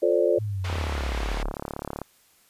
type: chord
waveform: sine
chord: D minor seventh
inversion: first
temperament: just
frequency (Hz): 352.4 / 440.5 / 528.6 / 587.3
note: F4 / A4 / C5 / D5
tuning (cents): +16 / +2 / +18 / 0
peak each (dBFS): -24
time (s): 0.02-0.39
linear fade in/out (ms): 10
type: linear sweep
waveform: sine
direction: down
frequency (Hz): 110.8 to 31.6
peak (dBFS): -26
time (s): 0.37-1.53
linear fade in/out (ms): 50
type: band-pass noise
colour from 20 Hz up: white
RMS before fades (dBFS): -37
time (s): 0.64-1.43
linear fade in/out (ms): 5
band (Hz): 370 to 2600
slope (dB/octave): 12
type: click train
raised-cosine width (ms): 1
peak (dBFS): -17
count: 48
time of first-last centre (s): 0.7-2.017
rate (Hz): 35.7
effects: white hiss -60 dBFS RMS until 2.49 s + resampled to 32000 Hz